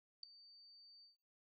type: tone with ADSR envelope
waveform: sine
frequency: 4600 Hz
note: D8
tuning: 37 cents flat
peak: -40 dBFS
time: 0.23-1.17 s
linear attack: 3 ms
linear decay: 4 ms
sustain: -20 dB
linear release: 140 ms
effects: noise-tail reverb RT60 0.4 s tail -22 dB re dry